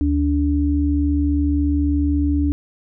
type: tone pair together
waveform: sine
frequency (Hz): 74.74 / 289.1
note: D2 / D4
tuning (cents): +31 / -27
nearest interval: octave + major seventh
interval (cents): 2342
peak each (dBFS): -18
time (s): 0.01-2.52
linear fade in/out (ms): 0
effects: none